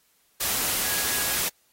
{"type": "tone in noise", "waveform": "sine", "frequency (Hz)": 1661.2, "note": "G#6", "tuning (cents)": 0, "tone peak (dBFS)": -37, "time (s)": [0.84, 1.39], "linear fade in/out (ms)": 10, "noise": "white", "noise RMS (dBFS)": -26, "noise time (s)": [0.4, 1.49], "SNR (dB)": -14, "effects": ["white hiss -65 dBFS RMS until 1.72 s", "AAC 48 kbps"]}